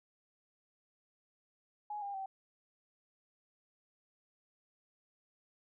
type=tone with pitch steps; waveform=sine; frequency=836 / 803.3 / 771.9 Hz; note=G#5 / G5 / G5; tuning=+11 / +42 / -27 cents; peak=-38 dBFS; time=1.9-2.26 s; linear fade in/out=5 ms; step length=120 ms; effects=none